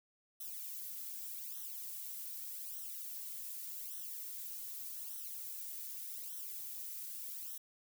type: noise with flanger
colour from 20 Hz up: violet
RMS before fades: -45 dBFS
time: 0.4-7.58 s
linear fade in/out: 5 ms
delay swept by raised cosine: 0.42 to 2.62 ms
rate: 0.84 Hz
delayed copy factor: -0.8
effects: none